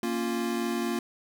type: chord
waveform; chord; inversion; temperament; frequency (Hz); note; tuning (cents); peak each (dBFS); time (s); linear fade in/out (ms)
square; Bb minor; none; equal; 233.1 / 277.2 / 349.2; Bb3 / Db4 / F4; 0 / 0 / 0; -31 / -36 / -32; 0.03-0.99; 2
effects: none